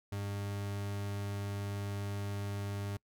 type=tone; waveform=40% pulse; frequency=100.8 Hz; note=G2; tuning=49 cents sharp; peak=-35 dBFS; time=0.12-2.97 s; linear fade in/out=5 ms; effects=noise-tail reverb RT60 0.1 s tail -25 dB re dry